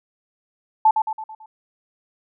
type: tone with echo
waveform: sine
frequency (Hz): 874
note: A5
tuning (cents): -12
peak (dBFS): -10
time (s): 0.85-0.91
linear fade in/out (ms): 5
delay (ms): 110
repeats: 5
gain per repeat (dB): -6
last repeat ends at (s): 1.46
effects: none